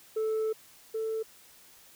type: tone pair in turn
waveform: sine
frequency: 438.1 / 442.7 Hz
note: A4 / A4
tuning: -7 / +11 cents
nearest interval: unison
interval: 18 cents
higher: second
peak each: -24 / -28 dBFS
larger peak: first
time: 0.16-0.53 / 0.94-1.23 s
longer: first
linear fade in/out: 10 ms
effects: tanh soft clip ceiling -26 dBFS + white hiss -56 dBFS RMS until 1.95 s